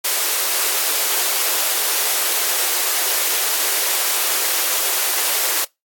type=high-pass noise; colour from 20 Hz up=white; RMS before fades=-19 dBFS; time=0.04-5.65 s; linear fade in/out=10 ms; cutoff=340 Hz; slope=48 dB/octave; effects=noise-tail reverb RT60 0.2 s tail -25 dB re dry + AAC 64 kbps